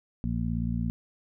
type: harmonic tone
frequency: 57.7 Hz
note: A#1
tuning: 17 cents flat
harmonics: 1 / 2 / 3 / 4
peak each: -32 / -32 / -32 / -32 dBFS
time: 0.24-0.9 s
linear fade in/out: 0 ms
effects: none